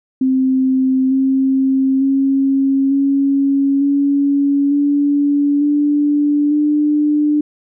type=tone with pitch steps; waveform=sine; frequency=261.6 / 266.5 / 271.5 / 276.5 / 281.7 / 286.9 / 292.3 / 297.7 Hz; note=C4 / C4 / C#4 / C#4 / C#4 / D4 / D4 / D4; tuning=0 / +32 / -36 / -4 / +28 / -40 / -8 / +24 cents; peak=-11 dBFS; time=0.21-7.41 s; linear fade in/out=5 ms; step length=900 ms; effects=none